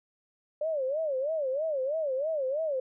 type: tone with vibrato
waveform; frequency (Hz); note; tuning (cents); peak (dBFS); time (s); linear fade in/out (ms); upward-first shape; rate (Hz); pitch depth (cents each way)
sine; 578; D5; -28; -27; 0.61-2.8; 5; sine; 3.1; 200
effects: none